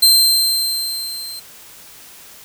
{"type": "tone with level ramp", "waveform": "sawtooth", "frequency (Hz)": 4134, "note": "C8", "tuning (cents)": -22, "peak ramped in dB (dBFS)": [-4, -26], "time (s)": [0.02, 1.4], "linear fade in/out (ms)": 10, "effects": ["white hiss -41 dBFS RMS until 2.44 s"]}